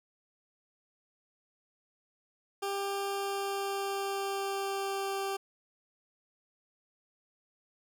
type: tone with pitch glide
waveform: 20% pulse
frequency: 396.6 to 391.6 Hz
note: G4 to G4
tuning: +20 to -2 cents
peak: -27 dBFS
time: 2.62-5.37 s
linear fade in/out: 10 ms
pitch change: -22 cents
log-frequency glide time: 3.11-5.22 s
effects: none